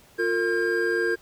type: tone cluster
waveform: triangle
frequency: 352.8 / 456.6 / 1607 Hz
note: F4 / A#4 / G6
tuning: +18 / -36 / +43 cents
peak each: -24 dBFS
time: 0.18-1.16 s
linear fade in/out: 20 ms
effects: pink hiss -55 dBFS RMS until 1.21 s